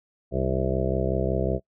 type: harmonic tone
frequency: 65.41 Hz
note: C2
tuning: in tune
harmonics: 1 / 2 / 3 / 5 / 6 / 7 / 8 / 9 / 10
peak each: -29 / -29 / -31 / -33 / -30 / -33 / -32 / -35 / -31 dBFS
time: 0.31-1.6 s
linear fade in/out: 50 ms
effects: noise-tail reverb RT60 0.1 s tail -23 dB re dry